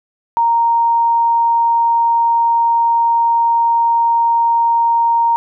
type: tone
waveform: sine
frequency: 930 Hz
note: A#5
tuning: 4 cents flat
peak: -10 dBFS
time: 0.37-5.36 s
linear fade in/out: 0 ms
effects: none